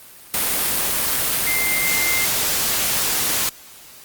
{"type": "tone in noise", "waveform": "sine", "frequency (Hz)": 2093, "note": "C7", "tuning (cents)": 0, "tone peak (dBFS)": -21, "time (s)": [1.47, 2.25], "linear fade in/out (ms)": 0, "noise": "white", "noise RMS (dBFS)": -20, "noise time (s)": [0.34, 3.49], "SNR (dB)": -4, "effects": ["white hiss -43 dBFS RMS until 4.04 s", "Opus 32 kbps"]}